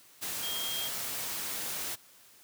sine tone in noise, 3230 Hz, G#7, 49 cents flat, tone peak -35 dBFS, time 0.42-0.89 s, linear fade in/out 20 ms, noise white, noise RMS -36 dBFS, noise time 0.21-1.96 s, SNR -2 dB, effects white hiss -58 dBFS RMS until 2.43 s + high-pass 80 Hz 12 dB/octave

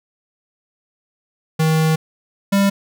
square tone pair in turn, 158.5 / 198.27 Hz, D#3 / G3, +32 / +20 cents, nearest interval major third, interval 388 cents, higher second, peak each -14 / -13 dBFS, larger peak second, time 1.59-1.96 / 2.52-2.7 s, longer first, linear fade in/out 10 ms, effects none

